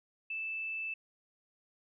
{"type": "tone", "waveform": "sine", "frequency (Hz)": 2637, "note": "E7", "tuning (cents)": 0, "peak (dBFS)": -35, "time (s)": [0.3, 0.94], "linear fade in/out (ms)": 5, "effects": []}